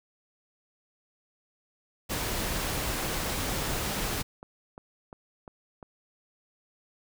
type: noise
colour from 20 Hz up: pink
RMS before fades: -31 dBFS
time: 2.09-4.23 s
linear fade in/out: 20 ms
type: click train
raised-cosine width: 1 ms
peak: -29 dBFS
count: 7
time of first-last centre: 3.73-5.828 s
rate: 2.86 Hz
effects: none